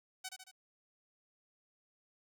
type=tone with echo; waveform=5% pulse; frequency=752 Hz; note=F#5; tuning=28 cents sharp; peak=-29 dBFS; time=0.24-0.29 s; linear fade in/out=10 ms; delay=75 ms; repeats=3; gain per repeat=-5 dB; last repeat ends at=0.515 s; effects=none